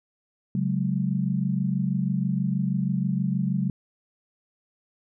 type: chord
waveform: sine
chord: C# suspended fourth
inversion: none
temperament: equal with one note detuned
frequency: 138.59 / 185 / 211.3 Hz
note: C#3 / F#3 / G#3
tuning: 0 / 0 / +30 cents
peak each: -27 / -25 / -29 dBFS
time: 0.55-3.7 s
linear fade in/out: 2 ms
effects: none